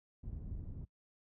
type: low-pass noise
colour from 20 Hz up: pink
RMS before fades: -44 dBFS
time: 0.23-0.85 s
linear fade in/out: 10 ms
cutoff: 150 Hz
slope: 12 dB/octave
effects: noise-tail reverb RT60 0.1 s tail -20 dB re dry